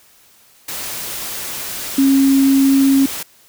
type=tone in noise; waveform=sine; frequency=271.8 Hz; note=C#4; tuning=34 cents flat; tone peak=-9 dBFS; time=1.98-3.06 s; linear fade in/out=5 ms; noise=white; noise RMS=-26 dBFS; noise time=0.68-3.23 s; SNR=+14 dB; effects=white hiss -50 dBFS RMS until 3.48 s